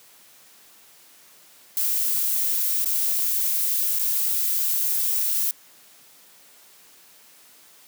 violet noise with dropouts, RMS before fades -23 dBFS, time 1.77-5.51 s, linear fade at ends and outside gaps 1 ms, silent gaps 2.846-2.858 / 3.988-3.994 s, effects white hiss -52 dBFS RMS until 7.87 s + high-pass 150 Hz 12 dB/octave

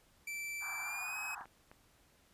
45% pulse tone with pitch glide, 2332 to 2543 Hz, D7 to D#7, -13 to +37 cents, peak -39 dBFS, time 0.27-1.35 s, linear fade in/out 5 ms, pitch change +150 cents, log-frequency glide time 0.82-1.18 s
pink band-pass noise, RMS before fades -47 dBFS, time 0.6-1.46 s, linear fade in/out 50 ms, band 730 to 1700 Hz, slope 96 dB/octave
clicks, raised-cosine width 0.5 ms, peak -39 dBFS, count 3, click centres 1.41 / 1.456 / 1.715 s
effects pink hiss -68 dBFS RMS until 2.33 s + resampled to 32000 Hz

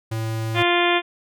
square tone, 111.7 Hz, A2, 27 cents sharp, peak -24 dBFS, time 0.11-0.63 s, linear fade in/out 10 ms
harmonic tone, 349.2 Hz, F4, in tune, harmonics 1 / 2 / 3 / 4 / 5 / 6 / 7 / 8 / 9 / 10, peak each -21 / -23 / -25 / -29 / -26 / -27 / -25 / -31 / -29 / -28 dBFS, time 0.54-1.02 s, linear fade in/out 50 ms
effects none

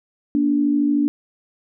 sine tone pair together, 236.8 / 290 Hz, A#3 / D4, +27 / -22 cents, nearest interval major third, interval 351 cents, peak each -22 / -16 dBFS, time 0.35-1.08 s, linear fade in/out 0 ms, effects none

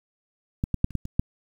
clicks, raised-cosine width 5 ms, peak -12 / -12 / -7 / -29 / -12 / -21 / -8 dBFS, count 7, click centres 0.639 / 0.743 / 0.844 / 0.907 / 0.953 / 1.054 / 1.195 s, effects 8-bit

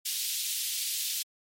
pink high-pass noise, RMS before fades -32 dBFS, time 0.05-1.23 s, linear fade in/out 10 ms, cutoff 3100 Hz, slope 24 dB/octave, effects MP3 64 kbps

